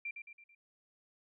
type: tone with echo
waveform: sine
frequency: 2365 Hz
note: D7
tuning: 12 cents sharp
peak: -37 dBFS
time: 0.05-0.11 s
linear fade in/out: 5 ms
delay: 110 ms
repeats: 4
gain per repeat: -6 dB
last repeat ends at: 0.55 s
effects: none